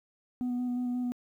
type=tone with vibrato; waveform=sine; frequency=246.9 Hz; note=B3; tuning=in tune; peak=-26 dBFS; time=0.41-1.12 s; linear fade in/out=0 ms; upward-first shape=square; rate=5.6 Hz; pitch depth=12 cents each way; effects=tanh soft clip ceiling -28 dBFS + 11-bit